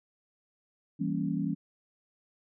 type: chord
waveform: sine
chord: E diminished seventh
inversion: none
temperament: equal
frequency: 164.81 / 196 / 233.1 / 277.2 Hz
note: E3 / G3 / Bb3 / Db4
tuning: 0 / 0 / 0 / 0 cents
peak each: -33 / -33 / -36 / -33 dBFS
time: 0.99-1.55 s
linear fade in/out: 20 ms
effects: none